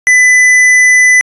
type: tone with tanh clipping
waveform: triangle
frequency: 2000 Hz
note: B6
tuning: 21 cents sharp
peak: -5 dBFS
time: 0.07-1.21 s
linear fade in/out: 0 ms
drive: 16 dB
effects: resampled to 24000 Hz